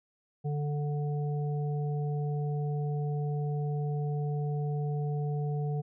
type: harmonic tone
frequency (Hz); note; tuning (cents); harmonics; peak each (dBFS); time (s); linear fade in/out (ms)
146.83; D3; 0; 1 / 3 / 5; -29 / -39 / -43; 0.44-5.82; 20
effects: none